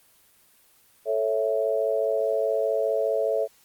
sine chord, A major, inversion none, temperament equal, 440 / 554.4 / 659.3 Hz, A4 / C#5 / E5, 0 / 0 / 0 cents, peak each -26 dBFS, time 1.05-3.48 s, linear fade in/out 50 ms, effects white hiss -59 dBFS RMS until 3.64 s + Opus 24 kbps

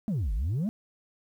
sine exponential two-way sweep, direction down then up, 233.1 to 45.38 to 233.1 Hz, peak -23 dBFS, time 0.08-0.69 s, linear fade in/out 0 ms, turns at 0.33 s, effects tanh soft clip ceiling -25 dBFS + 10-bit

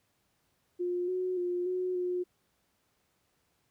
sine tone with pitch steps, 355.2 / 367.6 / 354.9 / 366.1 / 359.3 Hz, F4 / F#4 / F4 / F#4 / F4, +29 / -11 / +28 / -18 / +49 cents, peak -29 dBFS, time 0.79-2.24 s, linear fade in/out 20 ms, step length 290 ms, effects pink hiss -74 dBFS RMS until 3.7 s + high-pass 60 Hz 12 dB/octave

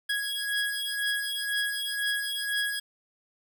25% pulse beating tone pair, 1659 / 1661 Hz, G#6 / G#6, -2 / 0 cents, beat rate 2 Hz, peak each -27 dBFS, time 0.09-2.8 s, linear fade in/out 10 ms, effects none

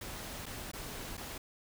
pink noise with dropouts, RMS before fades -43 dBFS, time 0.01-1.38 s, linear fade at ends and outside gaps 5 ms, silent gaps 0.458-0.463 / 0.716-0.733 / 1.17-1.176 s, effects none

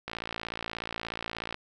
click train, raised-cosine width 0.3 ms, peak -18 dBFS, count 84, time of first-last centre 0.08-1.544 s, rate 56.7 Hz, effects none

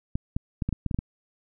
clicks, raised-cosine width 5 ms, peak -14 dBFS, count 9, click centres 0.155 / 0.365 / 0.622 / 0.69 / 0.727 / 0.863 / 0.912 / 0.945 / 0.989 s, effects none

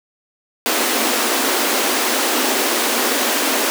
pink high-pass noise, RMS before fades -18 dBFS, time 0.66-3.7 s, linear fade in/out 0 ms, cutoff 230 Hz, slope 96 dB/octave, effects none

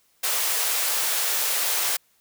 white high-pass noise, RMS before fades -24 dBFS, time 0.23-1.97 s, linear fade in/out 10 ms, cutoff 460 Hz, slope 24 dB/octave, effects white hiss -64 dBFS RMS until 2.2 s

